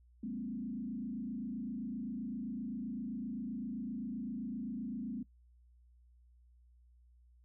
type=tone with frequency modulation; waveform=sine; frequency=233.1 Hz; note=A#3; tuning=in tune; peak=-37 dBFS; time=0.23-5.23 s; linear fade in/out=5 ms; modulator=27.7 Hz; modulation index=1.4; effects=noise-tail reverb RT60 0.1 s tail -18 dB re dry + added 60 Hz sine -61 dBFS peak until 7.44 s